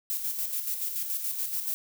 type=noise with tremolo; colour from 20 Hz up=violet; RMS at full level=-30 dBFS; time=0.1-1.74 s; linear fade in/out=0 ms; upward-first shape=square; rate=7 Hz; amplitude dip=45%; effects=none

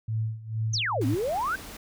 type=tone with tremolo; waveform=sine; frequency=110.6 Hz; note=A2; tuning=9 cents sharp; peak=-24 dBFS; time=0.08-1.15 s; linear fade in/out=5 ms; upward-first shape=sine; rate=2.2 Hz; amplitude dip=85%
type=exponential two-way sweep; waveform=sine; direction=down then up; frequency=6645 to 246.9 to 1612 Hz; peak=-25 dBFS; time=0.73-1.56 s; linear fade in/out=10 ms; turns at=1.06 s
type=noise; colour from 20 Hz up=pink; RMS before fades=-42 dBFS; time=1.01-1.77 s; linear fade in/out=5 ms
effects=none

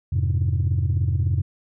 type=chord; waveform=sine; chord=F minor; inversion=none; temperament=equal; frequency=87.31 / 103.83 / 130.81 Hz; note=F2 / Ab2 / C3; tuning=0 / 0 / 0 cents; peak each=-20 / -22 / -23 dBFS; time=0.12-1.42 s; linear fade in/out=10 ms; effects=tanh soft clip ceiling -14 dBFS

